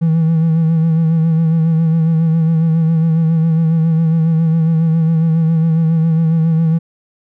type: tone with vibrato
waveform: triangle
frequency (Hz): 162.5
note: E3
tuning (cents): -24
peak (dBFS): -7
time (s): 0.01-6.79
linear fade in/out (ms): 20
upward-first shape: sine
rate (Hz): 7.3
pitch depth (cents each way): 39
effects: tanh soft clip ceiling -4 dBFS